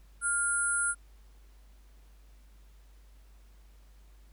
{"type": "tone cluster", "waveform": "sine", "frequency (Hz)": [1405, 8420, 10020], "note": ["F6", "C9", "D#9"], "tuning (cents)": [10, 10, 11], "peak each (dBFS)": [-29, -37, -30], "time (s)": [0.21, 0.95], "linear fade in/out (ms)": 50, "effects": ["added 50 Hz sine -53 dBFS peak until 4.32 s", "pink hiss -67 dBFS RMS until 4.32 s"]}